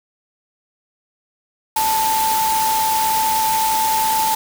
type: tone in noise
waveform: sine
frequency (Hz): 882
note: A5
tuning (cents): +4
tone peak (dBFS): -16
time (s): 1.76-4.35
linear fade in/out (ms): 5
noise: white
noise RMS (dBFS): -23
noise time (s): 1.76-4.35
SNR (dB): +4
effects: none